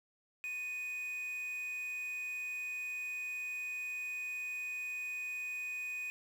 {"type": "tone with quantisation", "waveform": "triangle", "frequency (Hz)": 2489, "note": "D#7", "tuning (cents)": 0, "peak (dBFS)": -36, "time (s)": [0.44, 6.1], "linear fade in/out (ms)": 0, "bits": 9, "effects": []}